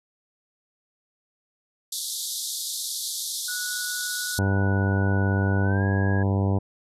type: band-pass noise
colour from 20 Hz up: pink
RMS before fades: -31 dBFS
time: 1.92-4.39 s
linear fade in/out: 5 ms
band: 3500 to 13000 Hz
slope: 96 dB/octave
type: tone with pitch glide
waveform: sine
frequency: 1471 to 1651.1 Hz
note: F#6 to G#6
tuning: -11 to -11 cents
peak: -31 dBFS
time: 3.48-6.23 s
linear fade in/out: 5 ms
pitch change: +200 cents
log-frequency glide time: 5.63-5.85 s
type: harmonic tone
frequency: 98 Hz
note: G2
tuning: in tune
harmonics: 1 / 2 / 3 / 4 / 5 / 6 / 7 / 8 / 9 / 10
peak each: -21 / -27 / -31 / -33 / -35 / -37 / -38 / -39 / -40 / -41 dBFS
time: 4.38-6.59 s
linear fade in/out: 10 ms
effects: none